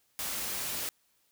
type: noise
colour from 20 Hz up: white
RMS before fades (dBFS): -35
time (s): 0.19-0.89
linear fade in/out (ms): 0
effects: white hiss -71 dBFS RMS until 1.31 s